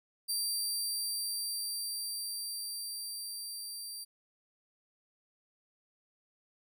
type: tone with level ramp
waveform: 20% pulse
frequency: 4699 Hz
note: D8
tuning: in tune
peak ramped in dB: -25 to -35 dBFS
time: 0.28-4.05 s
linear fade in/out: 20 ms
effects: none